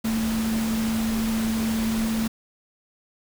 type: tone in noise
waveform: sine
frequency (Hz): 223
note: A3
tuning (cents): +23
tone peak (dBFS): -22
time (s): 0.04-2.28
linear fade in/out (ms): 10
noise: pink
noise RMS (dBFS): -32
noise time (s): 0.04-2.28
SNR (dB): +7
effects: none